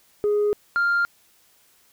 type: tone pair in turn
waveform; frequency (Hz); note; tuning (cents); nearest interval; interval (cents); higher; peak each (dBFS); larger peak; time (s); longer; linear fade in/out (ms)
sine; 415.3 / 1396.9; G#4 / F6; 0 / 0; octave + major sixth; 2100; second; -16; neither; 0.24-0.53 / 0.76-1.05; neither; 0
effects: tanh soft clip ceiling -16 dBFS + white hiss -59 dBFS RMS until 1.92 s